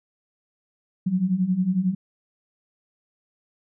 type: beating tone pair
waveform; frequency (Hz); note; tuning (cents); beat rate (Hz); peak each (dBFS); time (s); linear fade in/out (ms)
sine; 177.4 / 188.4; F3 / F#3; +27 / +32; 11; -25 / -21; 1.06-1.95; 10
effects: none